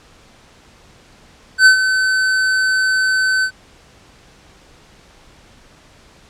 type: tone with ADSR envelope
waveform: square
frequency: 1524 Hz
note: G6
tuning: 49 cents flat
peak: -4 dBFS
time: 1.58-3.51 s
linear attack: 79 ms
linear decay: 100 ms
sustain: -10 dB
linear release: 75 ms
effects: pink hiss -47 dBFS RMS until 6.29 s + low-pass 7000 Hz 12 dB/octave